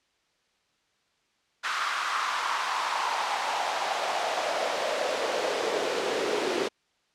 pink noise with high-pass filter sweep, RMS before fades -28 dBFS, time 1.63-6.69 s, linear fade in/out 20 ms, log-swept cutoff 1300 to 370 Hz, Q 3.5, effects white hiss -70 dBFS RMS until 7.14 s + low-pass 5000 Hz 12 dB/octave

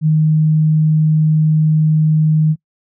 sine tone, 155.56 Hz, D#3, in tune, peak -9 dBFS, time 0.01-2.56 s, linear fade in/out 50 ms, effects noise-tail reverb RT60 0.1 s tail -24 dB re dry

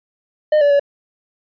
triangle tone with pitch steps, 609 / 576 / 568 Hz, D#5 / D5 / C#5, -37 / -34 / +42 cents, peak -8 dBFS, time 0.52-0.796 s, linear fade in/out 5 ms, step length 92 ms, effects resampled to 11025 Hz

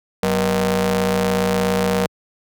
sawtooth ring-modulated tone, 144.2 Hz, D3, 31 cents flat, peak -9 dBFS, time 0.23-2.06 s, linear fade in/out 0 ms, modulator 332 Hz, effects high-pass 80 Hz 12 dB/octave

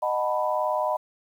sine chord, B dominant seventh, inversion first, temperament just, 617.4 / 740.8 / 889 / 987.8 Hz, D#5 / F#5 / A5 / B5, -14 / +2 / +18 / 0 cents, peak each -26 / -30 / -32 / -27 dBFS, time 0.02-0.97 s, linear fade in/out 10 ms, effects 9-bit

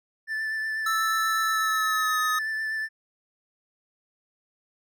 triangle tone with vibrato, 1760 Hz, A6, in tune, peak -25 dBFS, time 0.27-2.89 s, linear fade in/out 50 ms, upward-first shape triangle, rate 8.2 Hz, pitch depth 19 cents each way
square tone with pitch glide, 1318.5 to 1258.2 Hz, E6 to D#6, 0 to +19 cents, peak -25 dBFS, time 0.86-2.39 s, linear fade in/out 5 ms, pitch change -81 cents, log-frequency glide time 1.46-2.2 s
effects none

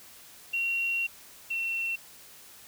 sine tone pair in turn, 2743 / 2711 Hz, F7 / E7, -32 / +48 cents, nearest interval unison, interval 20 cents, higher first, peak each -26 / -28 dBFS, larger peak first, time 0.53-1.07 / 1.5-1.96 s, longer first, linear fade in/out 10 ms, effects white hiss -51 dBFS RMS until 2.67 s

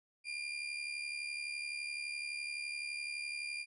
35% pulse tone with amplitude modulation, 2400 Hz, D7, 37 cents sharp, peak -34 dBFS, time 0.24-3.66 s, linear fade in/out 50 ms, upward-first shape sine, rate 71.8 Hz, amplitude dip 60%, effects resampled to 24000 Hz

